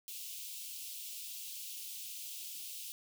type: high-pass noise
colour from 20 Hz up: white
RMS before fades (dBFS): -45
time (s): 0.08-2.92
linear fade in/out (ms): 0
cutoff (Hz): 2600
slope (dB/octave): 48
effects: none